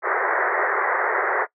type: band-pass noise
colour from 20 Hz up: white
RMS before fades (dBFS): -22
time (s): 0.02-1.47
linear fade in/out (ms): 50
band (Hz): 360 to 2000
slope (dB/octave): 96
effects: noise-tail reverb RT60 0.1 s tail -21 dB re dry